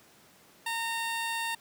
15% pulse tone, 917 Hz, A#5, 29 cents flat, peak -24 dBFS, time 0.66-1.55 s, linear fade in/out 5 ms, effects pink hiss -58 dBFS RMS until 1.6 s + high-pass 150 Hz 12 dB/octave

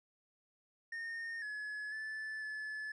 triangle tone with pitch steps, 1834 / 1701 / 1746 / 1727 Hz, A#6 / G#6 / A6 / A6, -29 / +41 / -14 / -33 cents, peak -38 dBFS, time 0.92-2.92 s, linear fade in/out 5 ms, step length 500 ms, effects resampled to 22050 Hz

